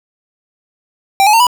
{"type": "tone with pitch steps", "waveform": "square", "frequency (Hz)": [784, 845.1, 911, 982.1], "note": ["G5", "G#5", "A#5", "B5"], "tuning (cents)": [0, 30, -40, -10], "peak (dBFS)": -7, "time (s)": [1.2, 1.468], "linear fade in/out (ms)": 0, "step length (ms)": 67, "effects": []}